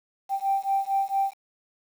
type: beating tone pair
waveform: sine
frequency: 782 / 786.4 Hz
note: G5 / G5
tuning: -4 / +5 cents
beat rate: 4.4 Hz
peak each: -25 dBFS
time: 0.29-1.34 s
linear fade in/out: 50 ms
effects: tanh soft clip ceiling -15 dBFS + 8-bit